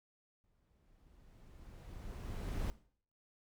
brown noise with exponential growth, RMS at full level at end -36 dBFS, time 0.44-2.7 s, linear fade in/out 0 ms, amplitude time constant 490 ms, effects noise-tail reverb RT60 0.5 s tail -17 dB re dry

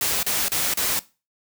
white noise bursts, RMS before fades -23 dBFS, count 4, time 0.01-0.992 s, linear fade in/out 2 ms, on 220 ms, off 34 ms, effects noise-tail reverb RT60 0.3 s tail -19 dB re dry

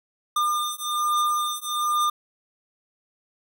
square beating tone pair, 1204 / 1205.2 Hz, D6 / D6, +43 / +44 cents, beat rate 1.2 Hz, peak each -26 dBFS, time 0.36-2.1 s, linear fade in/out 5 ms, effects none

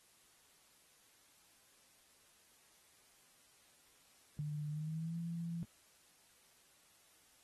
sine tone with pitch glide, 149.4 to 168.67 Hz, D3 to E3, +30 to +40 cents, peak -38 dBFS, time 4.39-5.63 s, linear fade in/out 0 ms, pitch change +210 cents, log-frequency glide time 4.69-5.18 s, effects white hiss -68 dBFS RMS until 7.43 s + AAC 32 kbps

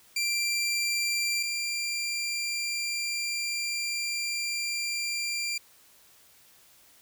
20% pulse tone pair in turn, 2365 / 2375 Hz, D7 / D7, +12 / +19 cents, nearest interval unison, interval 7 cents, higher second, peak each -21 / -24 dBFS, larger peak first, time 0.16-1.43 / 1.43-5.58 s, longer second, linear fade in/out 5 ms, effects white hiss -58 dBFS RMS until 7.01 s

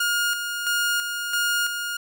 sawtooth tone with tremolo, 1425 Hz, F6, 34 cents sharp, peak -17 dBFS, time 0-1.97 s, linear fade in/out 5 ms, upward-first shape square, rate 1.5 Hz, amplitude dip 50%, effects none

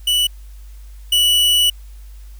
45% pulse tone pair in turn, 2960 / 2949 Hz, F#7 / F#7, 0 / -6 cents, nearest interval unison, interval 6 cents, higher first, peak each -13 / -11 dBFS, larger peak second, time 0.07-0.27 / 1.12-1.7 s, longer second, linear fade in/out 5 ms, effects added 50 Hz sine -34 dBFS peak until 2.39 s + white hiss -53 dBFS RMS until 2.39 s

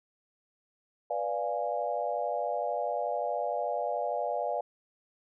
sine chord, B diminished seventh, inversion none, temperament equal, 493.9 / 587.3 / 698.5 / 830.6 Hz, B4 / D5 / F5 / Ab5, 0 / 0 / 0 / 0 cents, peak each -36 / -33 / -33 / -36 dBFS, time 1.1-4.61 s, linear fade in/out 5 ms, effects none

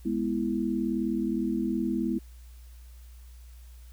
sine chord, E major, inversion first, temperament equal, 207.7 / 246.9 / 329.6 Hz, G#3 / B3 / E4, 0 / 0 / 0 cents, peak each -30 dBFS, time 0.05-2.19 s, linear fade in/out 10 ms, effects added 60 Hz sine -45 dBFS peak until 3.92 s + white hiss -61 dBFS RMS until 3.92 s

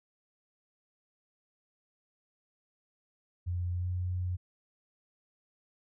sine tone with pitch glide, 88.5 to 90.31 Hz, F2 to F#2, +23 to -41 cents, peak -30 dBFS, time 3.46-4.37 s, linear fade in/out 20 ms, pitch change +36 cents, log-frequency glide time 3.74-3.89 s, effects none

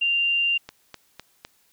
sine tone, 2784 Hz, F7, 6 cents flat, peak -19 dBFS, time 0.01-0.58 s, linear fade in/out 10 ms
click train, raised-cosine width 0.2 ms, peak -19 dBFS, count 4, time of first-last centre 0.69-1.449 s, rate 3.95 Hz
effects white hiss -63 dBFS RMS until 1.72 s

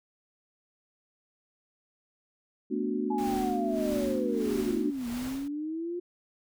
sine chord, B minor seventh, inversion third, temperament equal, 220 / 246.9 / 293.7 / 370 Hz, A3 / B3 / D4 / F#4, 0 / 0 / 0 / 0 cents, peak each -33 dBFS, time 2.7-4.91 s, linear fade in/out 20 ms
sine linear two-way sweep, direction down then up, 856 to 233.1 to 356.3 Hz, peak -31 dBFS, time 3.1-6 s, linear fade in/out 10 ms, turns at 5.08 s
pink noise with tremolo, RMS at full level -41 dBFS, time 3.18-5.48 s, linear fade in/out 2 ms, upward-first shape sine, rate 1.6 Hz, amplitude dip 85%
effects none

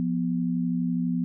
sine tone pair together, 174.79 / 246.9 Hz, F3 / B3, +2 / 0 cents, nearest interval tritone, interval 598 cents, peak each -26 dBFS, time 0-1.24 s, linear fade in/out 0 ms, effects none

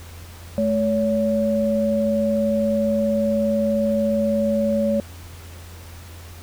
sine tone pair together, 215.9 / 564.2 Hz, A3 / C#5, -33 / +30 cents, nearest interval octave + perfect fourth, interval 1663 cents, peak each -20 dBFS, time 0.58-5 s, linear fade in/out 0 ms, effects added 85 Hz sine -38 dBFS peak until 6.42 s + pink hiss -44 dBFS RMS until 6.42 s

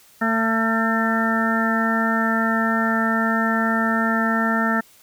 harmonic tone, 224.9 Hz, A3, 38 cents sharp, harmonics 1 / 2 / 3 / 4 / 6 / 7 / 8, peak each -21 / -32 / -27 / -29 / -24 / -32 / -24 dBFS, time 0.21-4.81 s, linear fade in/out 10 ms, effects white hiss -52 dBFS RMS until 5.02 s

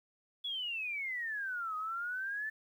sine exponential two-way sweep, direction down then up, 3426 to 1244.5 to 1770 Hz, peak -35 dBFS, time 0.44-2.5 s, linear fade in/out 10 ms, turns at 1.76 s, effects 11-bit

